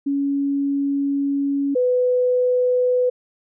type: tone pair in turn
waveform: sine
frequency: 280 / 498.9 Hz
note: C#4 / B4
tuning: +18 / +17 cents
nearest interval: minor seventh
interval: 999 cents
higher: second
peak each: -18 / -15 dBFS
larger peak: second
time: 0.06-1.75 / 1.75-3.1 s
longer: first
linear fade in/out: 10 ms
effects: none